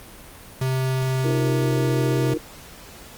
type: tone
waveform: square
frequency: 130.81 Hz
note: C3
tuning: in tune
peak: -21 dBFS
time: 0.61-2.34 s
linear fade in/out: 5 ms
type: chord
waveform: sine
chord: Eb suspended second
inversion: none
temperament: just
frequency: 311.1 / 350 / 466.7 Hz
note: Eb4 / F4 / Bb4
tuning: 0 / +4 / +2 cents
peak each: -26 / -28 / -27 dBFS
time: 1.24-2.38 s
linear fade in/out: 10 ms
effects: pink hiss -43 dBFS RMS until 3.17 s + Opus 32 kbps